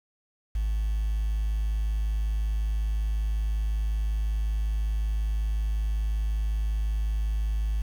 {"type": "tone", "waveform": "sine", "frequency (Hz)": 52.7, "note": "G#1", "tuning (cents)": 26, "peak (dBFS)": -22, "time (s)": [0.55, 7.82], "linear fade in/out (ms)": 5, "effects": ["tanh soft clip ceiling -22 dBFS", "8-bit"]}